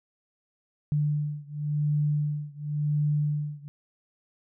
sine beating tone pair, 148 / 148.93 Hz, D3 / D3, +14 / +25 cents, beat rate 0.93 Hz, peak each -27 / -28 dBFS, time 0.92-3.68 s, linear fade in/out 0 ms, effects none

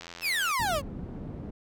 click train, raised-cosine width 0.2 ms, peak -24 dBFS, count 44, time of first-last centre 0.01-0.513 s, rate 85.5 Hz
30% pulse exponential sweep, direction down, 2758 to 529 Hz, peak -23 dBFS, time 0.21-0.82 s, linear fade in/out 50 ms
white low-pass noise, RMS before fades -38 dBFS, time 0.59-1.51 s, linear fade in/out 10 ms, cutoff 220 Hz, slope 12 dB/octave
effects none

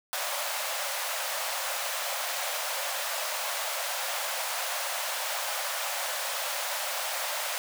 pink high-pass noise, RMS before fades -32 dBFS, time 0.13-7.58 s, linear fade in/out 0 ms, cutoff 530 Hz, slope 96 dB/octave, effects none

